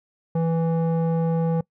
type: tone with low-pass filter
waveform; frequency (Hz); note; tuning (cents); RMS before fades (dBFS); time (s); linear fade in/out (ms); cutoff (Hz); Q
square; 164.81; E3; 0; -22; 0.35-1.61; 5; 680; 1.5
effects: noise-tail reverb RT60 0.1 s tail -23 dB re dry